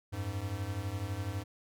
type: beating tone pair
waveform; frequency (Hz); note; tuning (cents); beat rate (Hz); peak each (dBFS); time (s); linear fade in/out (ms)
square; 90.9 / 102.9; F#2 / G#2; -30 / -16; 12; -39 / -37; 0.12-1.44; 20
effects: none